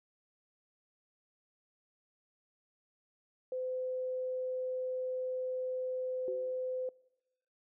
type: tone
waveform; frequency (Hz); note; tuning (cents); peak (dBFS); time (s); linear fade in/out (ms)
sine; 511; C5; -41; -34; 3.52-6.89; 2
type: tone with exponential decay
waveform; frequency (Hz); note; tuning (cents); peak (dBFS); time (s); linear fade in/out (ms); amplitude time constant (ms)
sine; 376.2; F#4; +29; -35; 6.28-6.64; 1; 77
effects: noise-tail reverb RT60 0.9 s tail -23 dB re dry